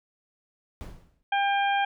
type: noise with exponential decay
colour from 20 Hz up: brown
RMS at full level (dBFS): -34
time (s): 0.81-1.23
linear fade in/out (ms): 0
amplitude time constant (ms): 91
type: harmonic tone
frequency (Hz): 799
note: G5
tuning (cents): +33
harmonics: 1 / 2 / 3 / 4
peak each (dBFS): -23 / -29 / -33 / -35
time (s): 1.32-1.85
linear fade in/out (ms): 5
effects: none